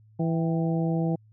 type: harmonic tone with a mistuned harmonic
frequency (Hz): 164.81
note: E3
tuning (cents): 0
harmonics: 1 / 2 / 3 / 4 / 5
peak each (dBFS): -24 / -30 / -34 / -36 / -38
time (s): 0.19-1.16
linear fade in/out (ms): 10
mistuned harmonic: 5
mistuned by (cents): -77
effects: added 108 Hz sine -53 dBFS peak until 1.32 s